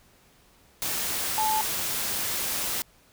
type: tone in noise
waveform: sine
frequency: 868 Hz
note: A5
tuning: 24 cents flat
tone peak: -23 dBFS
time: 1.38-1.61 s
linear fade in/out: 0 ms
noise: white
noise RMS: -29 dBFS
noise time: 0.82-2.82 s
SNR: +3 dB
effects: pink hiss -59 dBFS RMS until 3.12 s